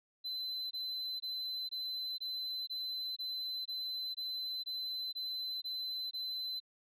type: tone bursts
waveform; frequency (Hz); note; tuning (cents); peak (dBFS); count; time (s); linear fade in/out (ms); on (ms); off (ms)
sine; 4044; B7; +40; -34; 13; 0.24-6.602; 20; 470; 21
effects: tanh soft clip ceiling -36 dBFS